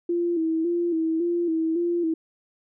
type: tone with vibrato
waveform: sine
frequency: 334 Hz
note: E4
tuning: 23 cents sharp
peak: -21 dBFS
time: 0.09-2.14 s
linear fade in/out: 5 ms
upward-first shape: square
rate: 1.8 Hz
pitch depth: 57 cents each way
effects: none